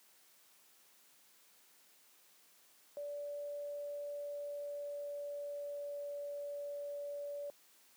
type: tone with pitch glide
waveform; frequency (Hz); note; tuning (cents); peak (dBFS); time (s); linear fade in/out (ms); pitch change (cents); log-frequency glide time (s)
sine; 579 to 575.3; D5 to D5; -25 to -36; -40; 2.97-7.5; 0; -11; 3.82-6.13
effects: white hiss -66 dBFS RMS until 7.96 s + high-pass 200 Hz 12 dB/octave